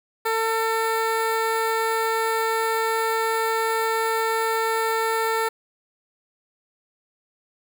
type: tone with notch filter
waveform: 15% pulse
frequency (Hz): 448.6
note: A4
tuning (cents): +34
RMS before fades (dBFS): -23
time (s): 0.25-5.49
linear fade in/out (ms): 10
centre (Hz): 5600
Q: 1.3
effects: none